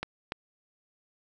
clicks, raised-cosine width 0.3 ms, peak -16 dBFS, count 2, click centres 0.03 / 0.321 s, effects none

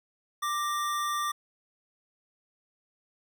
square tone pair together, 1180.4 / 1864.7 Hz, D6 / A#6, +8 / 0 cents, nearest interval minor sixth, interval 792 cents, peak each -29 / -39 dBFS, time 0.42-1.32 s, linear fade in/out 10 ms, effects none

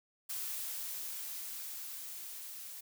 blue noise with level ramp, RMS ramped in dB -39 to -47 dBFS, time 0.29-2.81 s, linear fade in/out 10 ms, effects none

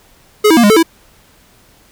square tone with pitch steps, 422.6 / 322.5 / 235.9 / 205.6 / 438.7 / 329.1 Hz, G#4 / E4 / A#3 / G#3 / A4 / E4, +30 / -38 / +21 / -17 / -5 / -3 cents, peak -6 dBFS, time 0.44-0.83 s, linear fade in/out 10 ms, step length 65 ms, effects pink hiss -48 dBFS RMS until 1.91 s

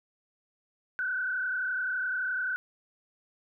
sine tone with frequency modulation, 1500 Hz, F#6, 23 cents sharp, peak -28 dBFS, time 0.99-2.56 s, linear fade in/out 0 ms, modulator 31.7 Hz, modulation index 1.5, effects none

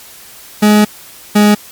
40% pulse tone pair in turn, 210.3 / 208.4 Hz, G#3 / G#3, +22 / +6 cents, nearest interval unison, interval 16 cents, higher first, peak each -4 dBFS, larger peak neither, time 0.62-0.85 / 1.35-1.55 s, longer first, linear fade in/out 10 ms, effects white hiss -36 dBFS RMS until 1.71 s + MP3 96 kbps

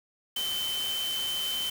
sine tone in noise, 3073 Hz, G7, 35 cents flat, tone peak -29 dBFS, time 0.36-1.7 s, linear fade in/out 5 ms, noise white, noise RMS -37 dBFS, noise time 0.36-1.7 s, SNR +5 dB, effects none

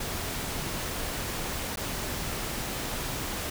pink noise with dropouts, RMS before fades -33 dBFS, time 0-3.5 s, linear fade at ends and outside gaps 5 ms, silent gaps 1.759-1.771 s, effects none

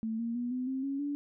sine tone with pitch steps, 222.5 / 232.2 / 242.4 / 252.9 / 264 / 275.5 / 287.5 Hz, A3 / A#3 / B3 / B3 / C4 / C#4 / D4, +20 / -7 / -32 / +41 / +16 / -11 / -37 cents, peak -31 dBFS, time 0.03-1.15 s, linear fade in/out 0 ms, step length 160 ms, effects none

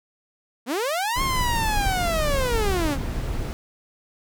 sawtooth linear two-way sweep, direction up then down, 216.1 to 1084 to 258.5 Hz, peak -19 dBFS, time 0.66-2.98 s, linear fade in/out 50 ms, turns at 1.22 s
brown noise, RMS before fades -26 dBFS, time 1.16-3.53 s, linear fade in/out 0 ms
effects none

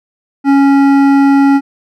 sine tone with hard clipping, 277.2 Hz, C#4, in tune, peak -7 dBFS, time 0.44-1.61 s, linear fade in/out 50 ms, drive 12 dB, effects none

